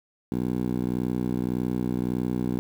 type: tone with band-pass filter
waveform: 10% pulse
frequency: 61.74 Hz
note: B1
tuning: in tune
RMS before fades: -27 dBFS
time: 0.32-2.59 s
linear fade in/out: 0 ms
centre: 240 Hz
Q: 1.3
effects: 8-bit